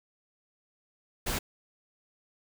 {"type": "noise", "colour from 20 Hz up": "pink", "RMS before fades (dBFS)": -31, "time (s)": [1.26, 1.39], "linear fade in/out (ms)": 10, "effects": []}